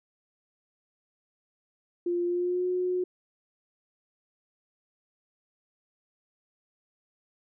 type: tone with pitch glide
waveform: sine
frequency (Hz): 349.2 to 363.2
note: F4 to F#4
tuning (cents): 0 to -32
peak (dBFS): -25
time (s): 2.06-3.04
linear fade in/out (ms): 5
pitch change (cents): +68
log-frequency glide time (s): 2.25-2.66
effects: none